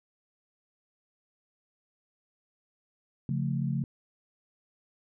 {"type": "chord", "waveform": "sine", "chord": "Db augmented", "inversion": "none", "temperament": "equal", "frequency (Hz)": [138.59, 174.61, 220], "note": ["Db3", "F3", "A3"], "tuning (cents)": [0, 0, 0], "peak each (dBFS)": [-29, -33, -34], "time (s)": [3.29, 3.84], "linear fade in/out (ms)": 2, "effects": []}